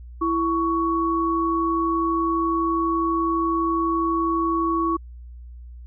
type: tone pair together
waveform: sine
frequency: 332.1 / 1117 Hz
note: E4 / C#6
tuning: +13 / +13 cents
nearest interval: octave + major sixth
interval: 2100 cents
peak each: -22 dBFS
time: 0.21-4.97 s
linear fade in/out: 10 ms
effects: added 60 Hz sine -37 dBFS peak until 5.86 s